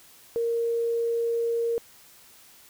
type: tone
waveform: sine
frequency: 465.1 Hz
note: A#4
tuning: 4 cents flat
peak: -23 dBFS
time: 0.36-1.78 s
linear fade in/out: 0 ms
effects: white hiss -53 dBFS RMS until 2.69 s